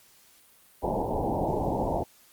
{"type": "low-pass noise", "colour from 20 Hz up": "white", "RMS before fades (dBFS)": -28, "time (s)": [0.82, 2.04], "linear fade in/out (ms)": 20, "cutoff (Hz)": 920, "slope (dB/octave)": 96, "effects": ["white hiss -58 dBFS RMS until 2.32 s", "Opus 48 kbps"]}